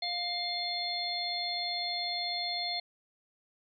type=harmonic tone with a mistuned harmonic; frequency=703 Hz; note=F5; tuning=11 cents sharp; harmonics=1 / 3 / 5 / 6; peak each=-38 / -40 / -38 / -34 dBFS; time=0.02-2.8 s; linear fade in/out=5 ms; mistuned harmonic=6; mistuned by=+20 cents; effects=none